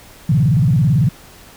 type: tone with vibrato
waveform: sine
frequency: 138.59 Hz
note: C#3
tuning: in tune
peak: -10 dBFS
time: 0.29-1.09 s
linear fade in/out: 5 ms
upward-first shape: square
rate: 18 Hz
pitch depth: 280 cents each way
effects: pink hiss -42 dBFS RMS until 1.56 s